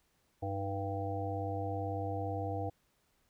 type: harmonic tone with a mistuned harmonic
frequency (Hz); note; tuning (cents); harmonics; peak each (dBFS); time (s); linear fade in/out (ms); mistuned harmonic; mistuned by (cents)
98; G2; 0; 1 / 3 / 5 / 7 / 8; -37 / -42 / -41 / -41 / -42; 0.42-2.7; 10; 3; +72
effects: pink hiss -74 dBFS RMS until 3.29 s